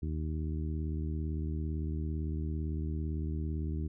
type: harmonic tone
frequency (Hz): 77.8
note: D#2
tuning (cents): 0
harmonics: 1 / 2 / 3 / 4 / 5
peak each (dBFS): -33 / -39 / -43 / -43 / -49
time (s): 0.02-3.88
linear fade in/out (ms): 10
effects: none